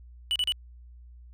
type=tone bursts; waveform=triangle; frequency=2960 Hz; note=F#7; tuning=in tune; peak=-22 dBFS; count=3; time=0.31-0.521 s; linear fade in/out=0 ms; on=47 ms; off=35 ms; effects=added 60 Hz sine -46 dBFS peak until 1.33 s